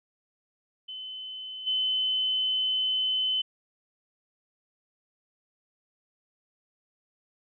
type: tone with level steps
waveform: sine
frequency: 3040 Hz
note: F#7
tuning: 46 cents sharp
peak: -36 / -24 dBFS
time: 0.88-3.42 s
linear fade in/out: 10 ms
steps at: 1.66 s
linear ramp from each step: 20 ms
effects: none